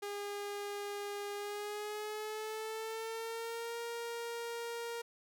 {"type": "tone with pitch glide", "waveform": "sawtooth", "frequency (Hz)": [407.3, 467.9], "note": ["G#4", "A#4"], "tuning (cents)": [-34, 6], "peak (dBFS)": -35, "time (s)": [0.02, 5.02], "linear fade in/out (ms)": 10, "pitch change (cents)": 240, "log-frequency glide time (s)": [1.34, 3.78], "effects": []}